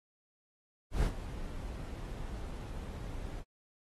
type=noise with ADSR envelope; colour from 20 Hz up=brown; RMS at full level=-28 dBFS; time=0.91-3.44 s; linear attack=120 ms; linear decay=86 ms; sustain=-13 dB; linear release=50 ms; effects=AAC 32 kbps